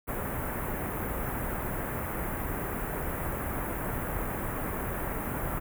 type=band-stop noise; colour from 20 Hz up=pink; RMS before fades=-33 dBFS; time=0.07-5.6 s; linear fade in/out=20 ms; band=1900 to 12000 Hz; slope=24 dB/octave; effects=none